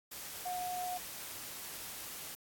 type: tone in noise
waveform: sine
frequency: 724 Hz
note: F#5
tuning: 38 cents flat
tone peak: -36 dBFS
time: 0.45-0.98 s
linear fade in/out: 10 ms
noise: white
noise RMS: -45 dBFS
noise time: 0.11-2.35 s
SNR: +6 dB
effects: AAC 64 kbps